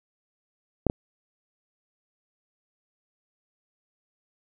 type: clicks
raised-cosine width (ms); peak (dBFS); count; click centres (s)
2; -7 / -11; 2; 0.867 / 0.899
effects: none